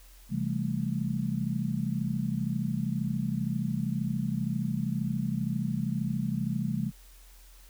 sine chord, A minor seventh, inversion first, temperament just, 132 / 165 / 198 / 220 Hz, C3 / E3 / G3 / A3, +16 / +2 / +18 / 0 cents, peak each -33 dBFS, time 0.29-6.92 s, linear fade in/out 50 ms, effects added 43 Hz sine -51 dBFS peak until 7.69 s + white hiss -58 dBFS RMS until 7.69 s

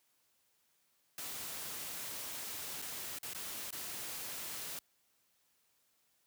white noise with dropouts, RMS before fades -43 dBFS, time 1.18-4.79 s, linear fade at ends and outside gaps 2 ms, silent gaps 2.818-2.822 / 3.187-3.23 / 3.335-3.347 / 3.707-3.726 s, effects white hiss -75 dBFS RMS until 6.26 s + high-pass 60 Hz 12 dB/octave

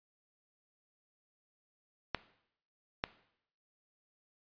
clicks, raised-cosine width 0.3 ms, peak -15 dBFS, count 2, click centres 2.147 / 3.039 s, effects noise-tail reverb RT60 0.7 s tail -17 dB re dry + resampled to 11025 Hz

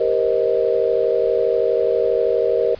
sine chord, C minor seventh, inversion second, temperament just, 392.4 / 470.9 / 523.3 / 627.9 Hz, G4 / Bb4 / C5 / Eb5, +2 / +18 / 0 / +16 cents, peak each -22 / -18 / -22 / -22 dBFS, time 0-2.75 s, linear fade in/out 5 ms, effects pink hiss -43 dBFS RMS until 2.79 s + resampled to 11025 Hz

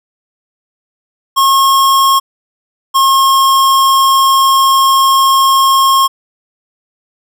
square tone pair in turn, 1083 / 1077.3 Hz, C#6 / C#6, -41 / -50 cents, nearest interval unison, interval 9 cents, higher first, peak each -7 dBFS, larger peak neither, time 1.36-2.2 / 2.94-6.08 s, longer second, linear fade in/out 20 ms, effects none

